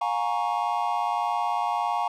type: chord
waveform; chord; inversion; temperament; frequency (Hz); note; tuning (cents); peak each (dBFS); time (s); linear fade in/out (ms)
triangle; Bb minor seventh; second; equal with one note detuned; 712.7 / 830.6 / 932.3 / 1108.7; F5 / Ab5 / Bb5 / Db6; +35 / 0 / 0 / 0; -27 / -27 / -27 / -29; 0.01-2.08; 5
effects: none